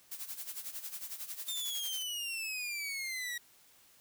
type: noise with tremolo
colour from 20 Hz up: blue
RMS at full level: -40 dBFS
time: 0.11-2.03 s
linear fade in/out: 10 ms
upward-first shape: sine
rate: 11 Hz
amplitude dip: 75%
type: exponential sweep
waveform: sawtooth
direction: down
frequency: 3638 to 1900 Hz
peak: -33 dBFS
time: 1.48-3.38 s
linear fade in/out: 5 ms
effects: white hiss -63 dBFS RMS until 4 s